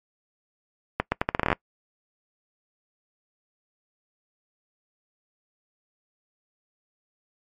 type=accelerating click train; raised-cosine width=0.5 ms; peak=-6 dBFS; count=12; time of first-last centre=1-1.529 s; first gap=120 ms; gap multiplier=0.79; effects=noise-tail reverb RT60 0.1 s tail -23 dB re dry + MP3 96 kbps